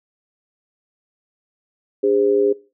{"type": "tone with amplitude modulation", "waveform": "sine", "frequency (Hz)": 406.5, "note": "G#4", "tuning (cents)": -37, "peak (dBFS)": -10, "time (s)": [2.03, 2.53], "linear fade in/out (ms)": 10, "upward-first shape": "sine", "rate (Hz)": 112, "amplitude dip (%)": 85, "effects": ["noise-tail reverb RT60 0.3 s tail -19 dB re dry"]}